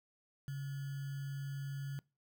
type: tone with sample-and-hold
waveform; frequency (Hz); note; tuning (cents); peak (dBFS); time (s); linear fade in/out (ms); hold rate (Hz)
sine; 138.59; C#3; 0; -38; 0.48-1.99; 0; 1575
effects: noise-tail reverb RT60 0.3 s tail -24 dB re dry